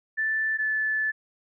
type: tone pair in turn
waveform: sine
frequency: 1760 / 1740.8 Hz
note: A6 / A6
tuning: 0 / -19 cents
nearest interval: unison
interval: 19 cents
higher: first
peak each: -23 dBFS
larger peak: neither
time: 0.17-0.58 / 0.58-1.12 s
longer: second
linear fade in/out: 20 ms
effects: none